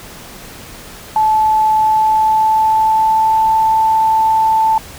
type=tone with pitch glide; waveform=sine; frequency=868 to 882.7 Hz; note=A5 to A5; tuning=-24 to +5 cents; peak=-9 dBFS; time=1.16-4.78 s; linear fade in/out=2 ms; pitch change=+29 cents; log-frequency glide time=1.75-3.54 s; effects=pink hiss -34 dBFS RMS until 4.98 s